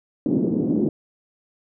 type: band-pass noise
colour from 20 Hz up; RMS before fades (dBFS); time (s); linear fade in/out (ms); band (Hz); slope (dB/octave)
pink; -21; 0.26-0.89; 2; 190 to 340; 24
effects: none